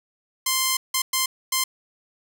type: tone bursts at uneven times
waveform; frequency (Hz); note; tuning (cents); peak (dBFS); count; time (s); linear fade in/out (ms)
5% pulse; 1046; C6; -1; -8; 4; 0.46-0.77 / 0.94-1.02 / 1.13-1.26 / 1.52-1.64; 5
effects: none